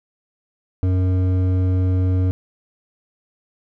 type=tone with hard clipping; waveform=sine; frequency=92.4 Hz; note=F#2; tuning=2 cents flat; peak=-17 dBFS; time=0.83-2.31 s; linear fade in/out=0 ms; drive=10 dB; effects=none